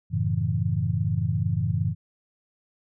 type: chord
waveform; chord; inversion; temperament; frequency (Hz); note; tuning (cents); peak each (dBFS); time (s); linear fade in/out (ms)
sine; F# minor seventh; none; equal with one note detuned; 92.5 / 110 / 138.59 / 163.58; F#2 / A2 / C#3 / E3; 0 / 0 / 0 / -13; -28 / -26 / -29 / -28; 0.1-1.95; 50
effects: none